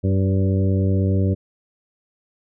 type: harmonic tone with a mistuned harmonic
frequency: 96.1 Hz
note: G2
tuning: 34 cents flat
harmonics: 1 / 2 / 3 / 4 / 5 / 6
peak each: -17 / -23 / -27 / -29 / -31 / -33 dBFS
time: 0.03-1.35 s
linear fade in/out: 20 ms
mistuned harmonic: 5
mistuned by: +21 cents
effects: none

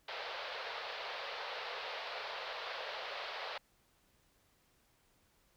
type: band-pass noise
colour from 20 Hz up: pink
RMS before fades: -43 dBFS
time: 0.08-3.58 s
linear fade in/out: 5 ms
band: 470 to 4600 Hz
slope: 48 dB/octave
effects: pink hiss -72 dBFS RMS until 5.56 s

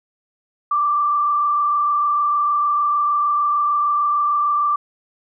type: tone with frequency modulation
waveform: sine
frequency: 1174.7 Hz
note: D6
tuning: in tune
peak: -15 dBFS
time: 0.71-4.76 s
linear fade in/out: 5 ms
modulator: 26.6 Hz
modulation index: 0.78
effects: none

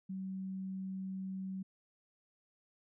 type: tone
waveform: sine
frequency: 190 Hz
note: F#3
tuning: 46 cents sharp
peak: -38 dBFS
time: 0.09-1.63 s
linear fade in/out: 10 ms
effects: none

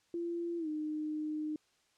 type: tone with pitch glide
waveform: sine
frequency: 341.6 to 306.1 Hz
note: F4 to D#4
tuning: -38 to -28 cents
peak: -34 dBFS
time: 0.14-1.56 s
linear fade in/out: 2 ms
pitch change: -190 cents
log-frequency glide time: 0.58-0.68 s
effects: white hiss -72 dBFS RMS until 1.97 s + low-pass 7000 Hz 12 dB/octave

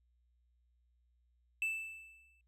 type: tone with exponential decay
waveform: triangle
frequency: 2643 Hz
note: E7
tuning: 4 cents sharp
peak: -29 dBFS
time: 1.62-2.41 s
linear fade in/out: 1 ms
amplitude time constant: 170 ms
effects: added 60 Hz sine -70 dBFS peak until 2.47 s

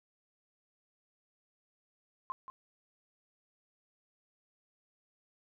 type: tone with echo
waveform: sine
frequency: 1054 Hz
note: C6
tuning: 12 cents sharp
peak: -34 dBFS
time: 2.3-2.32 s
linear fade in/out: 0 ms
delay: 180 ms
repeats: 1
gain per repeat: -9 dB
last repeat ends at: 2.5 s
effects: none

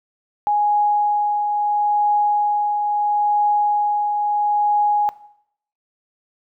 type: tone with tremolo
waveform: sine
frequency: 830.6 Hz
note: G#5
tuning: in tune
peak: -13 dBFS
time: 0.47-5.09 s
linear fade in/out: 0 ms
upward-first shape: triangle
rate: 0.75 Hz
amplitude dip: 40%
effects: noise-tail reverb RT60 0.7 s tail -18 dB re dry

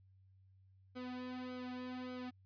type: tone with flanger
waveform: sawtooth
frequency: 251.8 Hz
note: B3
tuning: 34 cents sharp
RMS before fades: -45 dBFS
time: 0.95-2.31 s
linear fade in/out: 20 ms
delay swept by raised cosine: 1.1 to 2.6 ms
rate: 1.7 Hz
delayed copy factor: -1
effects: added 95 Hz sine -63 dBFS peak until 2.45 s + resampled to 11025 Hz

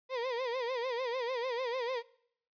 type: tone with vibrato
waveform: 35% pulse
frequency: 493.9 Hz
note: B4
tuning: in tune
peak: -31 dBFS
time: 0.09-2.03 s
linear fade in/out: 50 ms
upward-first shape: sine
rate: 6.7 Hz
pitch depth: 120 cents each way
effects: noise-tail reverb RT60 0.7 s tail -23 dB re dry + resampled to 11025 Hz

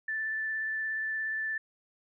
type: tone with vibrato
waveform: sine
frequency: 1760 Hz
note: A6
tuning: in tune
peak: -30 dBFS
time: 0.08-1.58 s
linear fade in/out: 5 ms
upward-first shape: sine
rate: 17 Hz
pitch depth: 10 cents each way
effects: none

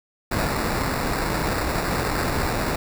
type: noise with sample-and-hold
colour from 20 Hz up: pink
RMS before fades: -24 dBFS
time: 0.31-2.76 s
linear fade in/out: 5 ms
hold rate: 3150 Hz
effects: none

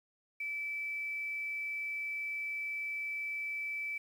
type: tone with quantisation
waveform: sine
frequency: 2313 Hz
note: D7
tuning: 27 cents flat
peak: -35 dBFS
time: 0.4-3.98 s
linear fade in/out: 5 ms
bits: 10
effects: none

